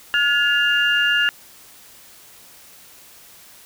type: tone cluster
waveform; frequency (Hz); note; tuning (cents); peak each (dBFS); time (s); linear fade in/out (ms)
sine; 1430 / 1703 / 2801; F6 / G#6 / F7; +41 / +43 / +4; -19; 0.14-1.29; 0
effects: tanh soft clip ceiling -6 dBFS + white hiss -46 dBFS RMS until 3.65 s